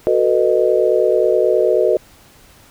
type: chord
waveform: sine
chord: B dominant seventh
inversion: second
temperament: just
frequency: 370.4 / 444.5 / 493.9 / 617.4 Hz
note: F#4 / A4 / B4 / D#5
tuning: +2 / +18 / 0 / -14 cents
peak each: -17 dBFS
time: 0.07-1.97 s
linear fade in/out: 0 ms
effects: pink hiss -47 dBFS RMS until 2.7 s